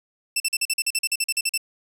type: tone bursts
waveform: 15% pulse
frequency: 2669 Hz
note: E7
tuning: 21 cents sharp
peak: -13 dBFS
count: 15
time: 0.36-1.577 s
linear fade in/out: 5 ms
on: 41 ms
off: 43 ms
effects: none